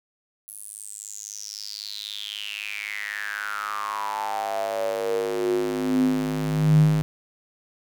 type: tone with high-pass filter sweep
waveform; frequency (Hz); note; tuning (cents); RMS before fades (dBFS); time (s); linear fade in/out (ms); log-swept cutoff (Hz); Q
square; 51.91; G#1; 0; -26; 0.48-7.02; 0; 11000 to 130; 8.5
effects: none